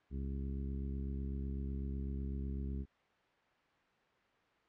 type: harmonic tone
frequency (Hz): 68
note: C#2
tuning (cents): -33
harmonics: 1 / 2 / 3 / 4 / 5 / 6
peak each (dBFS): -38 / -46 / -45 / -50 / -55 / -55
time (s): 0.1-2.86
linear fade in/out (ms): 50
effects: white hiss -70 dBFS RMS until 4.68 s + low-pass 2000 Hz 12 dB/octave